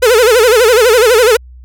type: tone with vibrato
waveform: 45% pulse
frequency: 466.2 Hz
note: A#4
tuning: in tune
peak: -5 dBFS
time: 0.02-1.37 s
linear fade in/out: 10 ms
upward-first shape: sine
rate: 12 Hz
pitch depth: 170 cents each way
effects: added 62 Hz sine -32 dBFS peak until 1.64 s